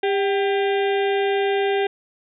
harmonic tone with a mistuned harmonic, 399.3 Hz, G4, 32 cents sharp, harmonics 1 / 2 / 4 / 5 / 6 / 7 / 8 / 9, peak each -19 / -25 / -31 / -33 / -35 / -36 / -37 / -38 dBFS, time 0.03-1.87 s, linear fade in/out 5 ms, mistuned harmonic 2, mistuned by -52 cents, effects none

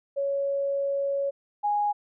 sine tone pair in turn, 557 / 827.1 Hz, C#5 / G#5, +8 / -7 cents, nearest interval perfect fifth, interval 685 cents, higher second, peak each -24 / -22 dBFS, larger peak second, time 0.16-1.31 / 1.63-1.93 s, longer first, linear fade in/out 20 ms, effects none

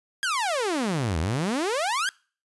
sawtooth exponential two-way sweep, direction down then up, 1661.2 to 75 to 1661.2 Hz, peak -20 dBFS, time 0.23-2.09 s, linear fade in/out 0 ms, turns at 1.19 s, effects noise-tail reverb RT60 0.4 s tail -25 dB re dry + resampled to 24000 Hz

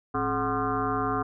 sine tone with frequency modulation, 740 Hz, F#5, in tune, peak -24 dBFS, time 0.14-1.23 s, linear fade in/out 10 ms, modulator 157 Hz, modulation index 3.9, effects none

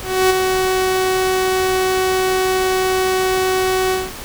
sawtooth tone with ADSR envelope, 374.3 Hz, F#4, 20 cents sharp, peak -6 dBFS, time 0.02-4.12 s, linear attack 280 ms, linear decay 15 ms, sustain -5 dB, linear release 210 ms, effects pink hiss -31 dBFS RMS until 4.24 s

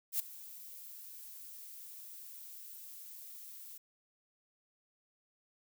violet noise with ADSR envelope, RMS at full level -31 dBFS, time 0.12-3.78 s, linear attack 76 ms, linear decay 7 ms, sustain -19 dB, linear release 7 ms, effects none

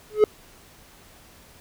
triangle tone with exponential growth, 425 Hz, G#4, 40 cents sharp, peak -6 dBFS, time 0.1-0.24 s, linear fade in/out 1 ms, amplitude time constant 29 ms, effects pink hiss -51 dBFS RMS until 1.6 s

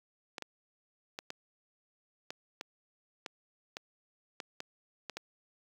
clicks, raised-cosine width 0.2 ms, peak -22 dBFS, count 12, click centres 0.382 / 0.423 / 1.189 / 1.304 / 2.305 / 2.611 / 3.262 / 3.769 / 4.402 / 4.604 / 5.097 / 5.17 s, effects high-pass 100 Hz 12 dB/octave + 8-bit

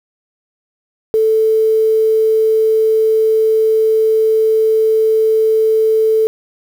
sine tone with quantisation, 440 Hz, A4, in tune, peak -9 dBFS, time 1.14-6.27 s, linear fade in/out 0 ms, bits 6, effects none

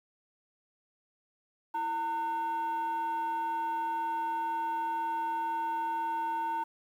sine tone with frequency modulation, 911 Hz, A#5, 40 cents flat, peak -28 dBFS, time 1.74-6.64 s, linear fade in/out 10 ms, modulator 579 Hz, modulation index 0.35, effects tanh soft clip ceiling -27 dBFS + 10-bit

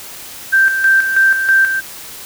sine tone with tremolo, 1568 Hz, G6, in tune, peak -7 dBFS, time 0.52-1.81 s, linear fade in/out 20 ms, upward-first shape square, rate 3.1 Hz, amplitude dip 55%, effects white hiss -32 dBFS RMS until 2.25 s

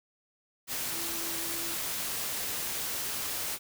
sine tone in noise, 334.4 Hz, E4, 25 cents sharp, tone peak -43 dBFS, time 0.91-1.78 s, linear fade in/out 50 ms, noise white, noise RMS -34 dBFS, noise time 0.67-3.59 s, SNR -12 dB, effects none

